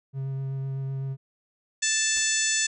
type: tone with vibrato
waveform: triangle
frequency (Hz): 135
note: C#3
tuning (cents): -45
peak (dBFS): -26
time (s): 0.13-1.17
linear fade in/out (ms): 50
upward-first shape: sine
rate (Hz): 7.9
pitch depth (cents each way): 11
type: harmonic tone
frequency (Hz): 880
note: A5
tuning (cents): 0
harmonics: 2 / 3 / 4 / 5 / 6 / 7 / 8 / 9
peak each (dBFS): -29 / -32 / -32 / -34 / -34 / -29 / -29 / -30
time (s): 1.82-2.67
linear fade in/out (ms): 10
type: noise with exponential decay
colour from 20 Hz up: pink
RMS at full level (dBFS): -46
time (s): 2.16-2.46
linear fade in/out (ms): 5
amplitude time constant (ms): 65
effects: none